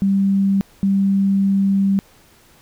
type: tone pair in turn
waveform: sine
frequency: 196 / 196 Hz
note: G3 / G3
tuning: 0 / 0 cents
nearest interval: unison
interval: 0 cents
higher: neither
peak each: -13 dBFS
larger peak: neither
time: 0.02-0.61 / 0.83-1.99 s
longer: second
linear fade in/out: 0 ms
effects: pink hiss -51 dBFS RMS until 2.61 s